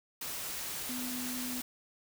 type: tone in noise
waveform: sine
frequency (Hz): 249.8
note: B3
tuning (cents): +20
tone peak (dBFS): -38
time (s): 0.89-1.61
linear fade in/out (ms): 5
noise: white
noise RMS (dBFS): -39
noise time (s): 0.21-1.62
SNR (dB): -2
effects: none